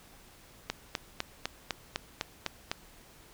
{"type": "click train", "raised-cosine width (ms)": 0.2, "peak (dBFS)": -13, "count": 9, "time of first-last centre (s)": [0.7, 2.715], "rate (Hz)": 3.97, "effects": ["pink hiss -56 dBFS RMS until 3.33 s"]}